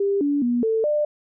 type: tone with pitch steps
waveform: sine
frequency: 398.4 / 287.2 / 241.3 / 445 / 597 Hz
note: G4 / D4 / B3 / A4 / D5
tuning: +28 / -39 / -40 / +20 / +28 cents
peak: -18 dBFS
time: 0-1.05 s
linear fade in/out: 5 ms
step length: 210 ms
effects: none